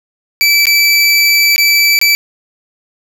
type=tone with dropouts; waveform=25% pulse; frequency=2316 Hz; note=D7; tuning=25 cents flat; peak=-3 dBFS; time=0.41-2.15 s; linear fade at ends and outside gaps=0 ms; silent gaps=0.655-0.669 / 1.561-1.58 / 1.99-2.014 s; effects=none